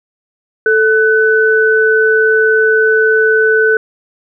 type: tone pair together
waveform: sine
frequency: 439.6 / 1500.6 Hz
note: A4 / F#6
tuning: -2 / +24 cents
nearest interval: octave + major sixth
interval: 2126 cents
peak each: -10 dBFS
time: 0.66-3.77 s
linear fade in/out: 2 ms
effects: none